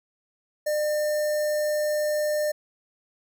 square tone with notch filter, 602 Hz, D5, 43 cents sharp, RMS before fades -25 dBFS, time 0.66-2.52 s, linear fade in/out 10 ms, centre 3000 Hz, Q 0.82, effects none

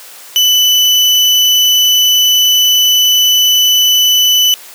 35% pulse tone, 2990 Hz, F#7, 17 cents sharp, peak -5 dBFS, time 0.36-4.54 s, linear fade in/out 0 ms, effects white hiss -34 dBFS RMS until 4.74 s + high-pass 400 Hz 12 dB/octave

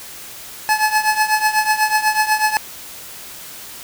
25% pulse tone with tremolo, 859 Hz, A5, 42 cents flat, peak -7 dBFS, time 0.69-2.57 s, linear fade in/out 0 ms, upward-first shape triangle, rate 8.1 Hz, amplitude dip 85%, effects white hiss -35 dBFS RMS until 3.83 s

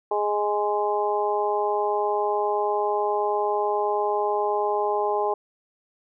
harmonic tone, 207.7 Hz, G#3, in tune, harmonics 2 / 3 / 4 / 5, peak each -25 / -29 / -25 / -30 dBFS, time 0.11-5.34 s, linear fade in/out 5 ms, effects none

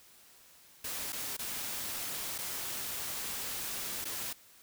white noise with dropouts, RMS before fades -38 dBFS, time 0.84-4.33 s, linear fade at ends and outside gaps 5 ms, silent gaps 1.123-1.128 / 1.368-1.39 / 2.381-2.385 / 4.044-4.052 s, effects white hiss -59 dBFS RMS until 4.62 s

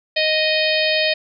harmonic tone, 622.3 Hz, D#5, in tune, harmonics 1 / 3 / 4 / 5 / 6 / 7 / 8, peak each -20 / -24 / -22 / -25 / -25 / -24 / -29 dBFS, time 0.16-1.14 s, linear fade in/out 10 ms, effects none

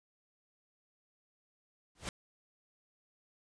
pink noise with exponential growth, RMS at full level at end -34 dBFS, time 1.95-2.09 s, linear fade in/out 2 ms, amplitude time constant 30 ms, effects resampled to 22050 Hz

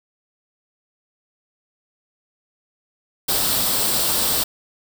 white noise with comb filter, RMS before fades -20 dBFS, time 3.28-4.44 s, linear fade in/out 10 ms, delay 0.23 ms, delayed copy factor +0.5, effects none

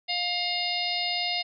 harmonic tone with a mistuned harmonic, 707 Hz, F5, 21 cents sharp, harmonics 1 / 3 / 4 / 5 / 6 / 7, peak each -33 / -33 / -33 / -33 / -33 / -33 dBFS, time 0.08-1.43 s, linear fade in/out 20 ms, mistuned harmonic 5, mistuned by +62 cents, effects none

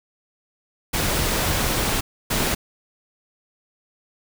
pink noise bursts at uneven times, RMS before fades -22 dBFS, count 2, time 0.93-2.01 / 2.3-2.55 s, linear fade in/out 10 ms, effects none

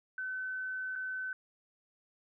sine tone with dropouts, 1519 Hz, F#6, 45 cents sharp, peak -35 dBFS, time 0.18-1.33 s, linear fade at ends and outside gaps 2 ms, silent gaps 0.955-0.959 s, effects none

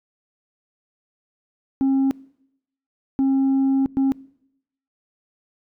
sine tone bursts at uneven times, 269.4 Hz, C#4, 49 cents flat, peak -13 dBFS, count 3, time 1.81-2.11 / 3.19-3.86 / 3.97-4.12 s, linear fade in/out 0 ms, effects noise-tail reverb RT60 0.8 s tail -25 dB re dry + tanh soft clip ceiling -15 dBFS

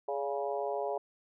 harmonic tone with a mistuned harmonic, 138.9 Hz, C#3, 4 cents sharp, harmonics 3 / 4 / 5 / 6 / 7, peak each -36 / -36 / -37 / -40 / -43 dBFS, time 0.08-0.98 s, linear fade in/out 5 ms, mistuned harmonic 4, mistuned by +42 cents, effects none

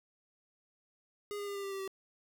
square tone with pitch steps, 411.5 / 407 / 402.6 / 398.2 / 393.8 / 389.5 / 385.3 Hz, G#4 / G#4 / G4 / G4 / G4 / G4 / G4, -16 / -35 / +46 / +27 / +8 / -11 / -30 cents, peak -38 dBFS, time 1.31-1.877 s, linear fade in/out 0 ms, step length 81 ms, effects none

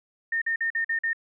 sine tone bursts, 1825 Hz, A#6, 37 cents flat, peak -23 dBFS, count 6, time 0.32-1.132 s, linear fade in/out 5 ms, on 97 ms, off 46 ms, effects none

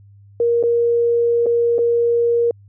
sine tone with dropouts, 470.8 Hz, A#4, 17 cents sharp, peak -13 dBFS, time 0.4-2.51 s, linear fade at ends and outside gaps 2 ms, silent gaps 0.628-0.636 / 1.46-1.465 / 1.783-1.789 s, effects added 100 Hz sine -43 dBFS peak until 2.68 s

